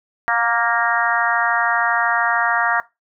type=harmonic tone with a mistuned harmonic; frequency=233.1 Hz; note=A#3; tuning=in tune; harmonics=3 / 4 / 5 / 6 / 7 / 8; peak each=-23 / -23 / -23 / -23 / -23 / -23 dBFS; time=0.28-2.8 s; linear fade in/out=0 ms; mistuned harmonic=3; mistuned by=+18 cents; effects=noise-tail reverb RT60 0.2 s tail -18 dB re dry